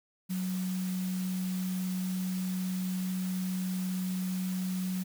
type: tone in noise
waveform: sine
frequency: 185 Hz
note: F#3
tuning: in tune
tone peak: -30 dBFS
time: 0.29-5.04 s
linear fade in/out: 20 ms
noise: white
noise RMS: -45 dBFS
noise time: 0.29-5.04 s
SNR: +12 dB
effects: none